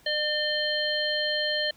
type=harmonic tone with a mistuned harmonic; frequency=600 Hz; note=D5; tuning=37 cents sharp; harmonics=1 / 3 / 5 / 7; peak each=-30 / -30 / -30 / -30 dBFS; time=0.06-1.71 s; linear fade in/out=5 ms; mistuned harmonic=5; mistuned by=+64 cents; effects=pink hiss -58 dBFS RMS until 1.76 s